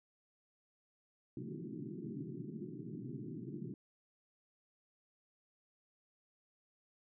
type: band-pass noise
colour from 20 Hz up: pink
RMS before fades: -45 dBFS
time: 1.37-3.74 s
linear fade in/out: 2 ms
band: 120 to 390 Hz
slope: 96 dB/octave
effects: none